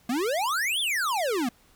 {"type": "exponential two-way sweep", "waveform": "square", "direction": "up then down", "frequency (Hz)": [226.2, 3600, 226.2], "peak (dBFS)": -25, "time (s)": [0.09, 1.49], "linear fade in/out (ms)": 5, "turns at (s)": 0.8, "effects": ["pink hiss -60 dBFS RMS until 1.75 s"]}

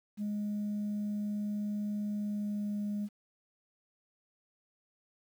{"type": "tone with pitch glide", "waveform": "sine", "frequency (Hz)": [207.7, 206.4], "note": ["G#3", "G#3"], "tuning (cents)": [0, -10], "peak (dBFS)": -30, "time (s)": [0.17, 3.09], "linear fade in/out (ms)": 50, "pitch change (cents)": -10, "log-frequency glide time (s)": [2.12, 2.76], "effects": ["tanh soft clip ceiling -30 dBFS", "10-bit"]}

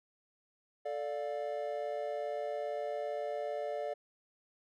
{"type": "chord", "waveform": "triangle", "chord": "D minor", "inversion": "second", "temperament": "equal with one note detuned", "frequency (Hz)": [440, 587.3, 704.9], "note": ["A4", "D5", "F5"], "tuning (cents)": [0, 0, 16], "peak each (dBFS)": [-39, -35, -39], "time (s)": [0.85, 3.94], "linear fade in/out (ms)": 10, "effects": []}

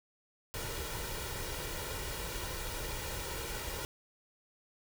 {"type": "noise with comb filter", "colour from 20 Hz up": "pink", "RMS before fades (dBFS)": -39, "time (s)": [0.54, 3.85], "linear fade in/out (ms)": 0, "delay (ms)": 2.1, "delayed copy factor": 0.6, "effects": []}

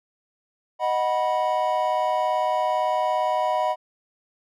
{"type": "chord", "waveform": "triangle", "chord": "B major", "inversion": "first", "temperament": "equal with one note detuned", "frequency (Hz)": [622.3, 740, 978.7], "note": ["D#5", "F#5", "B5"], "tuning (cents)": [0, 0, -16], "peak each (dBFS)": -23, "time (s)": [0.79, 3.76], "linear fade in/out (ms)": 50, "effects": []}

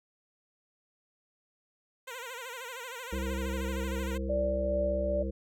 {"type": "tone with vibrato", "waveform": "10% pulse", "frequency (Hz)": 493.9, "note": "B4", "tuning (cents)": 0, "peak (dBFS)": -31, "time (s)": [2.07, 4.18], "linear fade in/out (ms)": 10, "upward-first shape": "sine", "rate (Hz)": 13, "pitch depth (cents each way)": 120}
{"type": "harmonic tone", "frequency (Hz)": 66.1, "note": "C2", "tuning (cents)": 18, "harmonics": [1, 3, 5, 7, 8], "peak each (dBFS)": [-33, -38, -40, -41, -42], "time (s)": [3.12, 5.31], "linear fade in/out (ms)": 10}
{"type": "tone with tremolo", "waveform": "sine", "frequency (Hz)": 584, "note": "D5", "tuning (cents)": -10, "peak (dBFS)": -27, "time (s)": [4.29, 5.23], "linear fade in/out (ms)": 10, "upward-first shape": "sine", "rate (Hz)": 2.4, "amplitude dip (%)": 30}
{"effects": []}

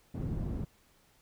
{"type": "low-pass noise", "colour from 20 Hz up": "white", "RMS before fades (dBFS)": -35, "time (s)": [0.14, 0.65], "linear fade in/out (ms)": 10, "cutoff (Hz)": 150, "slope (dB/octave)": 12, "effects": ["pink hiss -66 dBFS RMS until 1.21 s"]}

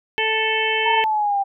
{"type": "harmonic tone", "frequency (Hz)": 440, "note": "A4", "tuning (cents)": 0, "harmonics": [1, 2, 4, 5, 6, 7], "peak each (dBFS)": [-25, -25, -25, -25, -25, -25], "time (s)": [0.18, 1.04], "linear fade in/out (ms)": 0}
{"type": "exponential sweep", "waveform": "sine", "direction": "down", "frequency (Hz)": [932.3, 784], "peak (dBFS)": -17, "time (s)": [0.85, 1.44], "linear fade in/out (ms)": 20}
{"effects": []}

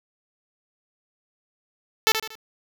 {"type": "tone with echo", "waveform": "5% pulse", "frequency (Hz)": 440, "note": "A4", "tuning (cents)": 0, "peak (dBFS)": -4, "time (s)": [2.07, 2.12], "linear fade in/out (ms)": 0, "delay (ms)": 78, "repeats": 3, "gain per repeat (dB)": -8, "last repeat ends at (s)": 2.354, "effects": []}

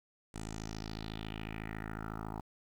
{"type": "tone with low-pass filter sweep", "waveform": "10% pulse", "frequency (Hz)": 54, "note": "A1", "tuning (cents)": -32, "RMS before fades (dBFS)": -42, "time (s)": [0.34, 2.41], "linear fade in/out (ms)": 5, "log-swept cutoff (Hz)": [8600, 960], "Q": 3.5, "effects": ["10-bit"]}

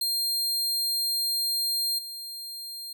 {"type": "tone with level steps", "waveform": "sawtooth", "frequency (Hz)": 4200, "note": "C8", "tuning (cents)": 6, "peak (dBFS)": [-22, -33], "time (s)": [0.01, 2.93], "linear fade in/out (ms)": 5, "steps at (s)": 1.98, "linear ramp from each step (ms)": 10, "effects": []}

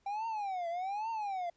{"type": "tone with vibrato", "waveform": "triangle", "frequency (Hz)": 784, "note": "G5", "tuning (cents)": 0, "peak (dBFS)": -32, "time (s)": [0.06, 1.5], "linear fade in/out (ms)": 5, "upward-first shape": "triangle", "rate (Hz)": 1.2, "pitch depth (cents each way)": 280, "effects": ["pink hiss -74 dBFS RMS until 1.56 s", "resampled to 16000 Hz"]}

